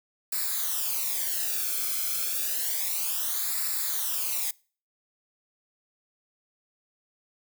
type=noise with flanger; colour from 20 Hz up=blue; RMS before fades=-29 dBFS; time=0.32-4.51 s; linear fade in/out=5 ms; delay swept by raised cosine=0.32 to 1.08 ms; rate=0.3 Hz; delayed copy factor=-0.8; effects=noise-tail reverb RT60 0.4 s tail -24 dB re dry